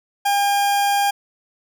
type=tone; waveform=40% pulse; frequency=806 Hz; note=G5; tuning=48 cents sharp; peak=-15 dBFS; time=0.25-1.11 s; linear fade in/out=10 ms; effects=none